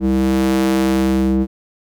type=ring-modulated tone; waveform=square; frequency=65.41 Hz; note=C2; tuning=in tune; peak=-11 dBFS; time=0-1.47 s; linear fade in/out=50 ms; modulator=262 Hz; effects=none